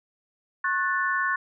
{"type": "chord", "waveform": "sine", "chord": "F# minor", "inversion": "second", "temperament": "equal with one note detuned", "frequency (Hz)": [1088.4, 1480, 1760], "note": ["C#6", "F#6", "A6"], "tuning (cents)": [-32, 0, 0], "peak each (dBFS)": -27, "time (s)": [0.64, 1.36], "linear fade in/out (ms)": 5, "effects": []}